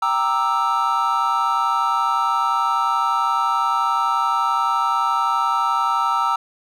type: chord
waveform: triangle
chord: E half-diminished seventh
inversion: first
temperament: equal with one note detuned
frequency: 784 / 932.3 / 1186.9 / 1318.5 Hz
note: G5 / Bb5 / D6 / E6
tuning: 0 / 0 / +18 / 0 cents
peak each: -24 / -20 / -24 / -18 dBFS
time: 0.02-6.36 s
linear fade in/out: 5 ms
effects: none